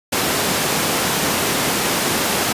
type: high-pass noise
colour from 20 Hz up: pink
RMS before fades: -19 dBFS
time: 0.12-2.53 s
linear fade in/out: 10 ms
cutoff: 170 Hz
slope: 12 dB/octave
effects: resampled to 32000 Hz